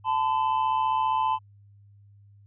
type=tone pair together; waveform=triangle; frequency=880 / 1015.1 Hz; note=A5 / B5; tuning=0 / +47 cents; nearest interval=major second; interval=247 cents; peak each=-23 dBFS; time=0.04-1.39 s; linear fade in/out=50 ms; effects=added 101 Hz sine -51 dBFS peak until 2.46 s + resampled to 8000 Hz